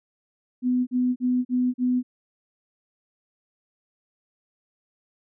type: tone bursts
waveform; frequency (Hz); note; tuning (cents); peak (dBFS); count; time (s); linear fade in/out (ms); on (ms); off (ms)
sine; 250; B3; +21; -19; 5; 0.62-2.03; 50; 250; 40
effects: none